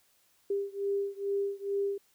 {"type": "beating tone pair", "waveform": "sine", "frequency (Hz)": [398, 400.3], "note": ["G4", "G4"], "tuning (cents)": [26, 36], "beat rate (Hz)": 2.3, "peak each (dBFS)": [-32, -33], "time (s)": [0.5, 1.98], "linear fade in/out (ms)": 5, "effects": ["white hiss -68 dBFS RMS until 2.14 s"]}